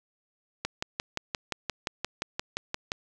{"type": "click train", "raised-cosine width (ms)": 0.2, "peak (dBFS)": -12, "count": 14, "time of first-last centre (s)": [0.65, 2.919], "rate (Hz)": 5.73, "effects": []}